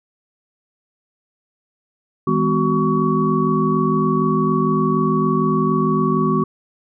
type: tone cluster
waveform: sine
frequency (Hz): 160 / 204.1 / 250.8 / 374.4 / 1126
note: D#3 / G#3 / B3 / F#4 / C#6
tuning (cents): +49 / -30 / +27 / +20 / +27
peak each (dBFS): -21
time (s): 2.27-6.44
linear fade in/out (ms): 5
effects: none